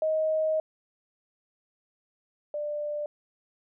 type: tone pair in turn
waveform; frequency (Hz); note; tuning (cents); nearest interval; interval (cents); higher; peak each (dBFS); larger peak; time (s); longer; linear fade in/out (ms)
sine; 628 / 592.8; D#5 / D5; +16 / +16; minor second; 100; first; -23 / -29; first; 0.02-0.6 / 2.54-3.06; first; 2
effects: none